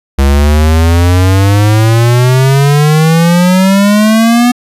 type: exponential sweep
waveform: square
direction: up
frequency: 67.6 to 246.9 Hz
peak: -5 dBFS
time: 0.18-4.52 s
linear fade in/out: 10 ms
effects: resampled to 32000 Hz